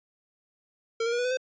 square tone with pitch steps, 455.8 / 467.3 / 479 / 491.1 / 503.4 / 516.1 Hz, A#4 / A#4 / A#4 / B4 / B4 / C5, -39 / +4 / +47 / -10 / +33 / -24 cents, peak -26 dBFS, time 1-1.372 s, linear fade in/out 5 ms, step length 62 ms, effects resampled to 16000 Hz

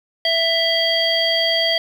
harmonic tone with a mistuned harmonic, 662 Hz, E5, 7 cents sharp, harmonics 1 / 3 / 5 / 7, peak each -21 / -23 / -19 / -22 dBFS, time 0.25-1.78 s, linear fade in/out 2 ms, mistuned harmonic 5, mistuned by -34 cents, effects 7-bit

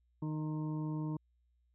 harmonic tone with a mistuned harmonic, 154.3 Hz, D#3, 14 cents flat, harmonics 1 / 2 / 3 / 4 / 6 / 7, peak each -36 / -39 / -54 / -56 / -51 / -56 dBFS, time 0.22-1.17 s, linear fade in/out 5 ms, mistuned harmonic 7, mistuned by -20 cents, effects added 60 Hz sine -70 dBFS peak until 1.74 s

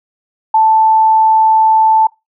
sine tone, 880 Hz, A5, in tune, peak -6 dBFS, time 0.54-2.07 s, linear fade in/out 5 ms, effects noise-tail reverb RT60 0.2 s tail -22 dB re dry

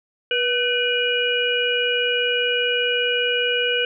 harmonic tone with a mistuned harmonic, 485 Hz, B4, 31 cents flat, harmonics 1 / 3 / 5 / 6, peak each -23 / -25 / -26 / -22 dBFS, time 0.31-3.85 s, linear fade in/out 2 ms, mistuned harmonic 3, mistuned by +71 cents, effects none

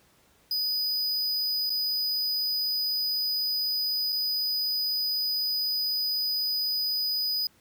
square tone with dropouts, 4972 Hz, D#8, 2 cents flat, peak -26 dBFS, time 0.51-7.47 s, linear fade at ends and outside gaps 2 ms, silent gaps 1.696-1.702 / 4.123-4.126 s, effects pink hiss -62 dBFS RMS until 7.6 s + high-pass 60 Hz 12 dB/octave

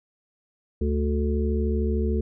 harmonic tone, 73.42 Hz, D2, in tune, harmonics 1 / 3 / 5 / 6, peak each -23 / -28 / -30 / -31 dBFS, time 0.81-2.21 s, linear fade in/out 5 ms, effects none

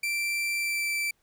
40% pulse tone with pitch glide, 2348 to 2333 Hz, D7 to D7, -1 to -12 cents, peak -26 dBFS, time 0.03-1.11 s, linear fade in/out 5 ms, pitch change -11 cents, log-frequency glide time 0.56-0.87 s, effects pink hiss -71 dBFS RMS until 1.22 s

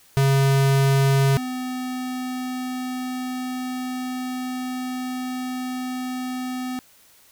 square tone pair in turn, 136.7 / 253.8 Hz, C#3 / B3, -24 / +47 cents, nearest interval major seventh, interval 1071 cents, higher second, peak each -16 / -27 dBFS, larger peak first, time 0.17-1.37 / 1.37-6.79 s, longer second, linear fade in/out 0 ms, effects white hiss -54 dBFS RMS until 7.31 s

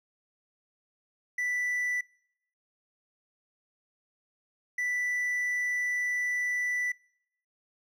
triangle tone pair in turn, 1975.5 / 1975.5 Hz, B6 / B6, 0 / 0 cents, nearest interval unison, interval 0 cents, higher neither, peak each -26 dBFS, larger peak neither, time 1.38-2.01 / 4.78-6.92 s, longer second, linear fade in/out 5 ms, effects noise-tail reverb RT60 0.8 s tail -26 dB re dry

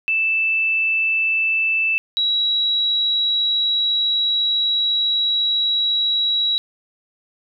sine tone pair in turn, 2642 / 3882 Hz, E7 / B7, +3 / -31 cents, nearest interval perfect fifth, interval 666 cents, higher second, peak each -16 dBFS, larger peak neither, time 0.08-1.98 / 2.17-6.58 s, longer second, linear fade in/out 0 ms, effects none

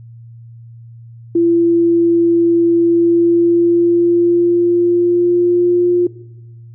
sine tone with pitch glide, 338.9 to 352.7 Hz, E4 to F4, +48 to +17 cents, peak -9 dBFS, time 1.35-6.07 s, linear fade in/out 5 ms, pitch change +69 cents, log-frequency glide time 2.82-5.88 s, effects noise-tail reverb RT60 1.0 s tail -18 dB re dry + added 116 Hz sine -34 dBFS peak until 6.74 s

